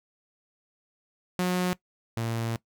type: tone pair in turn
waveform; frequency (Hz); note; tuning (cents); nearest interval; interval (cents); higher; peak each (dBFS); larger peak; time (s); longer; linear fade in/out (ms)
sawtooth; 181 / 114.83; F#3 / A#2; -38 / -26; minor sixth; 788; first; -20 / -24; first; 1.39-1.73 / 2.17-2.56; second; 0
effects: noise-tail reverb RT60 0.1 s tail -20 dB re dry